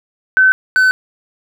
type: tone pair in turn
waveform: sine / triangle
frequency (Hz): 1525 / 1516.2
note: G6 / F#6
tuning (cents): -48 / +42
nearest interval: unison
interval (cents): 10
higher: first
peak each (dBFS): -6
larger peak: neither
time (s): 0.37-0.52 / 0.76-0.91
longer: neither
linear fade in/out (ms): 0
effects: none